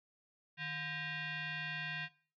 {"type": "tone with frequency modulation", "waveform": "sine", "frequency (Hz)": 154.7, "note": "D#3", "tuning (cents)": -10, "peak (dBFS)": -38, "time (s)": [0.57, 2.09], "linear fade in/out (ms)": 50, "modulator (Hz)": 869, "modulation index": 3.5, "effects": ["noise-tail reverb RT60 0.4 s tail -18 dB re dry"]}